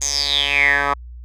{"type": "tone with band-pass filter sweep", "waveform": "10% pulse", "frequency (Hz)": 141.8, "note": "C#3", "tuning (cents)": 40, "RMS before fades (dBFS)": -18, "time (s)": [0.01, 0.94], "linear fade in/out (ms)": 10, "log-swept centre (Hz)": [6900, 1200], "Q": 9.4, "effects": ["added 60 Hz sine -33 dBFS peak until 1.24 s"]}